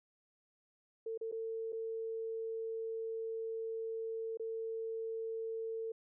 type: tone with dropouts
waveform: sine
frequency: 450 Hz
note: A4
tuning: 39 cents sharp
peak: -37 dBFS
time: 1.06-5.92 s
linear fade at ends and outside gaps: 5 ms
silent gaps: 1.177-1.211 / 1.315-1.323 / 1.723-1.728 / 4.373-4.396 s
effects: none